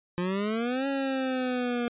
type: exponential two-way sweep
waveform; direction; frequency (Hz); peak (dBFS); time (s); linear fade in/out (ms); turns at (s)
25% pulse; up then down; 174.4 to 276.9 to 238; -23; 0.18-1.88; 0; 0.87
effects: resampled to 8000 Hz